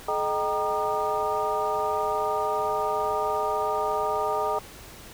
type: tone cluster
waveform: sine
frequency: 428.7 / 617 / 778 / 940 / 1215 Hz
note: A4 / D#5 / G5 / A#5 / D#6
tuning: -45 / -15 / -13 / +14 / -42 cents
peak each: -30 dBFS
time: 0.08-4.59 s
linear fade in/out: 5 ms
effects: pink hiss -45 dBFS RMS until 5.13 s